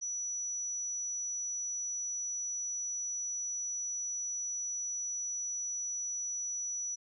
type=tone; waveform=sine; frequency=5900 Hz; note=F#8; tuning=6 cents flat; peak=-34 dBFS; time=0.01-6.96 s; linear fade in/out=20 ms; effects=none